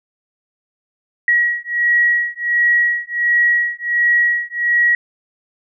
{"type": "beating tone pair", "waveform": "sine", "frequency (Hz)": [1910, 1911.4], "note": ["A#6", "A#6"], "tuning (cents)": [42, 43], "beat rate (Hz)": 1.4, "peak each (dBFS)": -16, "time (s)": [1.28, 4.95], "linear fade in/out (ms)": 2, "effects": []}